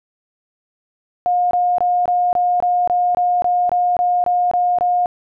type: tone bursts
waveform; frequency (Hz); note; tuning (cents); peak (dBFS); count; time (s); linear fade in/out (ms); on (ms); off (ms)
sine; 714; F5; +38; -13; 14; 1.26-5.059; 0; 250; 23
effects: none